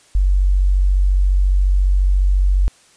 sine tone, 47.2 Hz, F#1, 35 cents sharp, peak -11 dBFS, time 0.15-2.68 s, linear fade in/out 0 ms, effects white hiss -51 dBFS RMS until 2.96 s + resampled to 22050 Hz

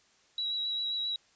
sine tone with vibrato, 3889 Hz, B7, 27 cents flat, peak -30 dBFS, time 0.38-1.16 s, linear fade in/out 2 ms, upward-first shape sine, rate 7.5 Hz, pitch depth 17 cents each way, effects white hiss -65 dBFS RMS until 1.35 s + resampled to 16000 Hz

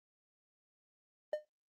triangle tone with exponential decay, 606 Hz, D#5, 46 cents flat, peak -26 dBFS, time 1.33-1.45 s, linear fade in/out 2 ms, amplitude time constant 24 ms, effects noise-tail reverb RT60 0.2 s tail -25 dB re dry + Opus 32 kbps

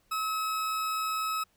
40% pulse tone, 1286 Hz, E6, 43 cents flat, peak -28 dBFS, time 0.11-1.44 s, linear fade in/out 10 ms, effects pink hiss -69 dBFS RMS until 1.56 s

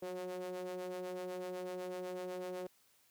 square ring-modulated tone, 90.4 Hz, F#2, 40 cents flat, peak -38 dBFS, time 0.02-2.67 s, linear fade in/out 5 ms, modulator 456 Hz, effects white hiss -70 dBFS RMS until 3.1 s + high-pass 60 Hz 12 dB/octave

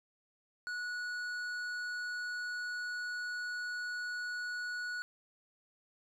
triangle tone with hard clipping, 1465 Hz, F#6, 18 cents flat, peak -38 dBFS, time 0.67-5.02 s, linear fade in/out 0 ms, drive 12 dB, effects none

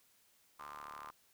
sawtooth ring-modulated tone, 73.42 Hz, D2, in tune, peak -40 dBFS, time 0.59-1.11 s, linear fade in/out 10 ms, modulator 1120 Hz, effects white hiss -70 dBFS RMS until 1.33 s

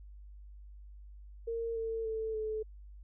sine tone with pitch steps, 459.5 / 450.8 / 442.3 / 434 Hz, A#4 / A4 / A4 / A4, -25 / +42 / +9 / -24 cents, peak -33 dBFS, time 1.47-2.63 s, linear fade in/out 10 ms, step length 290 ms, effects added 50 Hz sine -48 dBFS peak until 3.03 s

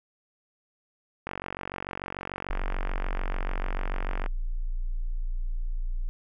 click train, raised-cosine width 0.5 ms, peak -18 dBFS, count 141, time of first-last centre 1.27-4.261 s, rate 46.8 Hz
sine tone, 29.09 Hz, A#0, 3 cents flat, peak -26 dBFS, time 2.5-6.09 s, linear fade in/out 0 ms
effects none

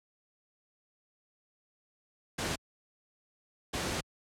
pink noise bursts at uneven times, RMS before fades -33 dBFS, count 2, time 2.38-2.56 / 3.73-4.01 s, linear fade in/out 10 ms, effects high-pass 60 Hz 12 dB/octave + low-pass 9000 Hz 12 dB/octave

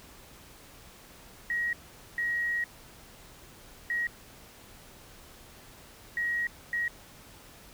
sine tone bursts at uneven times, 1897 Hz, A#6, 30 cents sharp, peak -27 dBFS, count 5, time 1.5-1.73 / 2.18-2.64 / 3.9-4.07 / 6.17-6.47 / 6.73-6.88 s, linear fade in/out 2 ms, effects pink hiss -52 dBFS RMS until 7.73 s

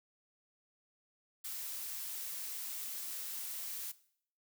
blue noise, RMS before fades -42 dBFS, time 1.44-3.92 s, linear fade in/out 10 ms, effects noise-tail reverb RT60 0.6 s tail -18 dB re dry

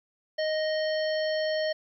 harmonic tone with a mistuned harmonic, 622.3 Hz, D#5, in tune, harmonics 1 / 3 / 5 / 7 / 9, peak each -26 / -35 / -40 / -38 / -43 dBFS, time 0.38-1.73 s, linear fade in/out 10 ms, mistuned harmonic 9, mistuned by -53 cents, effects 11-bit

